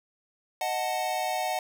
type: chord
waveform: square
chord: D# diminished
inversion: none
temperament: equal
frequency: 622.3 / 740 / 880 Hz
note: D#5 / F#5 / A5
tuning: 0 / 0 / 0 cents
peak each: -34 / -30 / -35 dBFS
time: 0.61-1.59 s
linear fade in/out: 2 ms
effects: none